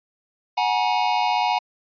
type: tone cluster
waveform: square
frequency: 736 / 837 / 952 Hz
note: F#5 / G#5 / A#5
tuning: -9 / +13 / +36 cents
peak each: -24 dBFS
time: 0.57-1.59 s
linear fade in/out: 10 ms
effects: resampled to 11025 Hz